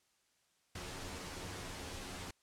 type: noise with comb filter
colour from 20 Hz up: pink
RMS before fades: -45 dBFS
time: 0.75-2.31 s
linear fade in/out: 5 ms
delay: 11 ms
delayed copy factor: +0.65
effects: white hiss -75 dBFS RMS until 2.42 s + low-pass 9000 Hz 12 dB/octave